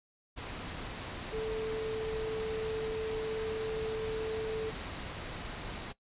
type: tone in noise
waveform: sine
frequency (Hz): 440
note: A4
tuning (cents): 0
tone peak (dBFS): -32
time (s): 1.32-4.71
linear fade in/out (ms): 20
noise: pink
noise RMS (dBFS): -41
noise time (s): 0.36-5.93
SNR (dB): +6
effects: noise-tail reverb RT60 0.1 s tail -18 dB re dry + resampled to 8000 Hz